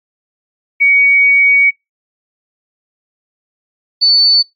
sine tone pair in turn, 2248 / 4496 Hz, C#7 / C#8, +24 / +24 cents, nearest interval octave, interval 1200 cents, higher second, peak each -6 dBFS, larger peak neither, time 0.8-1.71 / 4.01-4.43 s, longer first, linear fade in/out 20 ms, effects noise-tail reverb RT60 0.2 s tail -26 dB re dry + AAC 64 kbps

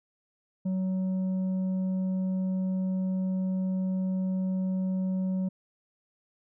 sine tone with tanh clipping, 187.2 Hz, F#3, 20 cents sharp, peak -27 dBFS, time 0.65-5.49 s, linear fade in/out 10 ms, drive 5 dB, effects none

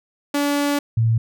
sawtooth / sine tone pair in turn, 287.2 / 113.61 Hz, D4 / A#2, -39 / -44 cents, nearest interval octave + major third, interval 1605 cents, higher first, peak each -14 dBFS, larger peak neither, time 0.34-0.79 / 0.97-1.18 s, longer first, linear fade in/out 5 ms, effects none

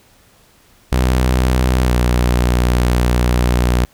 sawtooth tone with pitch glide, 63 to 60.85 Hz, B1 to B1, +35 to -25 cents, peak -8 dBFS, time 0.92-3.85 s, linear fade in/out 0 ms, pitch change -60 cents, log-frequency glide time 1.84-1.91 s, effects pink hiss -51 dBFS RMS until 3.93 s

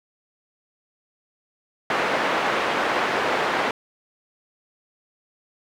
pink band-pass noise, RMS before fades -23 dBFS, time 1.9-3.71 s, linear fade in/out 2 ms, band 450 to 2100 Hz, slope 12 dB/octave, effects none

